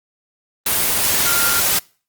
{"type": "tone in noise", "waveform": "sine", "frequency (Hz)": 1396.9, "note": "F6", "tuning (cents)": 0, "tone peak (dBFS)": -22, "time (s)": [1.26, 1.6], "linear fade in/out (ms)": 5, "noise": "white", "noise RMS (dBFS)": -17, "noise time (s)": [0.66, 1.79], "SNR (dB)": -8, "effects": ["noise-tail reverb RT60 0.4 s tail -25 dB re dry", "Opus 24 kbps"]}